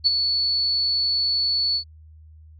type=tone with ADSR envelope; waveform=sine; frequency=4435 Hz; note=C#8; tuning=in tune; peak=-12 dBFS; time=0.04-1.84 s; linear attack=27 ms; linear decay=21 ms; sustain=-7 dB; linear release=86 ms; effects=added 78 Hz sine -44 dBFS peak until 2.59 s